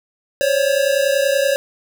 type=tone pair together; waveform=square; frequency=537.6 / 568 Hz; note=C5 / C#5; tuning=+47 / +42 cents; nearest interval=minor second; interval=95 cents; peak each=-18 dBFS; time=0.41-1.56 s; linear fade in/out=0 ms; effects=none